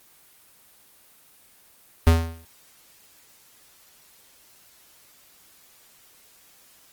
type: tone with exponential decay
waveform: square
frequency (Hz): 82.41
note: E2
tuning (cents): 0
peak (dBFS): -10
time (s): 2.07-2.45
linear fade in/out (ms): 0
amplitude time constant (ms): 82
effects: white hiss -55 dBFS RMS until 6.92 s + Opus 24 kbps